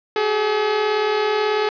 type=tone pair together; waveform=sawtooth; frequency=387.4 / 425.7 Hz; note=G4 / G#4; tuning=-20 / +43 cents; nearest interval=major second; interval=163 cents; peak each=-22 / -14 dBFS; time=0.16-1.69 s; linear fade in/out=2 ms; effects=resampled to 11025 Hz + 8-bit